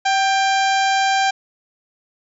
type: harmonic tone with a mistuned harmonic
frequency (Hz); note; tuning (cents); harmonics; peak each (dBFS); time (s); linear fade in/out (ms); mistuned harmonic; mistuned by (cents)
793; G5; +20; 1 / 2 / 3 / 4 / 5 / 6 / 7 / 8 / 9; -16 / -22 / -26 / -28 / -30 / -32 / -33 / -34 / -35; 0.05-1.31; 10; 1; -40
effects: none